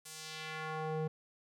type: tone with band-pass filter sweep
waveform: square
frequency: 156.9 Hz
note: D#3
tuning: 15 cents sharp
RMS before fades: -40 dBFS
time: 0.05-1.08 s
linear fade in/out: 10 ms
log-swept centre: 9900 to 350 Hz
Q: 1.1
effects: none